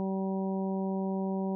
harmonic tone, 191.8 Hz, G3, 37 cents flat, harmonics 1 / 2 / 3 / 4 / 5, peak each -30 / -36 / -40 / -42 / -44 dBFS, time 0-1.55 s, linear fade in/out 0 ms, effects none

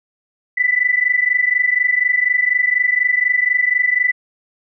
sine tone pair together, 1975.5 / 1999.6 Hz, B6 / B6, 0 / +21 cents, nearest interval unison, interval 21 cents, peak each -16 dBFS, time 0.57-4.12 s, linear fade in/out 10 ms, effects none

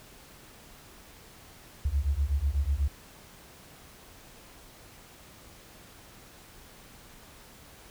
sine beating tone pair, 66.6 / 74.7 Hz, C2 / D2, +31 / +30 cents, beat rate 8.1 Hz, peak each -27 dBFS, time 1.85-2.88 s, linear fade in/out 5 ms, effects tanh soft clip ceiling -17 dBFS + pink hiss -52 dBFS RMS until 7.9 s

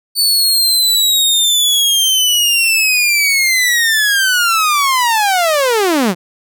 sawtooth linear sweep, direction down, 4526 to 162.8 Hz, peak -7 dBFS, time 0.15-6.15 s, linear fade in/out 50 ms, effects none

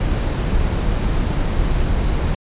brown noise, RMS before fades -18 dBFS, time 0-2.35 s, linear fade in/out 5 ms, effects resampled to 8000 Hz

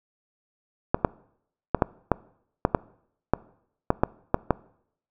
clicks, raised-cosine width 1 ms, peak -4 dBFS, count 12, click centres 0.945 / 1.048 / 1.747 / 1.822 / 2.117 / 2.651 / 2.748 / 3.336 / 3.904 / 4.035 / 4.344 / 4.507 s, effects noise-tail reverb RT60 0.7 s tail -22 dB re dry

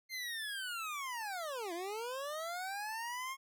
25% pulse linear two-way sweep, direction down then up, 2110 to 329.6 to 1086 Hz, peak -35 dBFS, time 0.09-3.37 s, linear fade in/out 50 ms, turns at 1.73 s, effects none

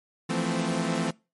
sawtooth chord, F major seventh, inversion third, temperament equal with one note detuned, 164.81 / 174.61 / 220 / 259.2 Hz, E3 / F3 / A3 / C4, 0 / 0 / 0 / -16 cents, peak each -27 dBFS, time 0.29-1.11 s, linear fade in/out 10 ms, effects noise-tail reverb RT60 0.3 s tail -24 dB re dry + MP3 48 kbps

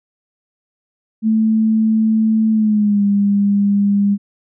sine tone with pitch glide, 220 to 201.7 Hz, A3 to G3, 0 to +50 cents, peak -11 dBFS, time 1.22-4.18 s, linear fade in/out 50 ms, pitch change -150 cents, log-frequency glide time 2.51-3.03 s, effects none

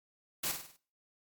white noise with echo, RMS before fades -34 dBFS, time 0.43-0.52 s, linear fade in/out 10 ms, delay 50 ms, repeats 5, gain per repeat -6 dB, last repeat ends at 0.77 s, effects noise-tail reverb RT60 0.4 s tail -20 dB re dry + Opus 48 kbps

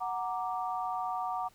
sine chord, Gb augmented, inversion none, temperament equal, 740 / 932.3 / 1174.7 Hz, Gb5 / Bb5 / D6, 0 / 0 / 0 cents, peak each -34 / -37 / -37 dBFS, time 0-1.49 s, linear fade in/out 20 ms, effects pink hiss -63 dBFS RMS until 1.54 s

